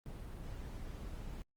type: noise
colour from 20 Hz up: brown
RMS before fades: -45 dBFS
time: 0.06-1.42 s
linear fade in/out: 0 ms
effects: Opus 24 kbps